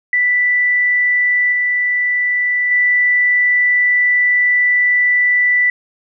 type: tone with level steps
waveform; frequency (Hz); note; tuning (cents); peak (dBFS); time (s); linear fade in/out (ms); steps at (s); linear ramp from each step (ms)
sine; 1975.5; B6; 0; -11 / -13 / -10; 0.13-5.7; 2; 1.52 / 2.71; 5
effects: none